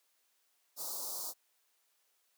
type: band-stop noise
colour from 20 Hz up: white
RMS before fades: -40 dBFS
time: 0.76-1.34 s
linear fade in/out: 50 ms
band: 1200 to 4200 Hz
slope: 48 dB/octave
effects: white hiss -75 dBFS RMS until 2.37 s + high-pass 400 Hz 12 dB/octave